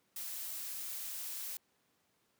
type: noise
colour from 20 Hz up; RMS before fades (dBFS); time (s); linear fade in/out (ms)
blue; -42; 0.16-1.57; 2
effects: pink hiss -75 dBFS RMS until 2.39 s + high-pass 150 Hz 12 dB/octave